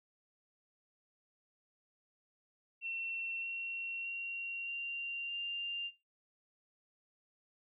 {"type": "tone with pitch steps", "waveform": "sine", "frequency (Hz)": [2709, 2729, 2750, 2771, 2792], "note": ["E7", "F7", "F7", "F7", "F7"], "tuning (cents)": [47, -41, -27, -14, -1], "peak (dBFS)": -37, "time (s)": [2.81, 5.91], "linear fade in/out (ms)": 50, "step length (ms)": 620, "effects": ["noise-tail reverb RT60 0.3 s tail -20 dB re dry"]}